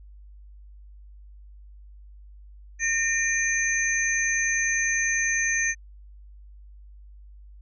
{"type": "tone cluster", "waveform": "sine", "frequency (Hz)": [1830, 2391, 6240], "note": ["A#6", "D7", "G8"], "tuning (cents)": [-32, 30, -9], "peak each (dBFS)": [-24, -29, -27], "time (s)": [2.79, 5.75], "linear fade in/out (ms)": 50, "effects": ["added 50 Hz sine -44 dBFS peak until 7.61 s"]}